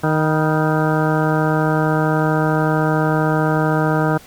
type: harmonic tone with a mistuned harmonic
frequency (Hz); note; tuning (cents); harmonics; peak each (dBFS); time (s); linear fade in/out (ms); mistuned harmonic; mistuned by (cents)
155.56; D#3; 0; 1 / 2 / 3 / 4 / 5 / 6 / 8 / 9 / 10; -18 / -21 / -23 / -24 / -25 / -26 / -27 / -28 / -28; 0.03-4.18; 10; 6; +57
effects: pink hiss -43 dBFS RMS until 4.26 s